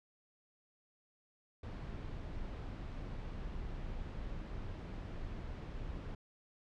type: noise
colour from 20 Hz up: brown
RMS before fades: -43 dBFS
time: 1.63-6.15 s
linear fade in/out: 5 ms
effects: low-pass 4000 Hz 12 dB/octave